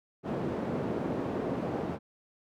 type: band-pass noise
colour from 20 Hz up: white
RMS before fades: -33 dBFS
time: 0.23-1.99 s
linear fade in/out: 50 ms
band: 130 to 420 Hz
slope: 12 dB/octave
effects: none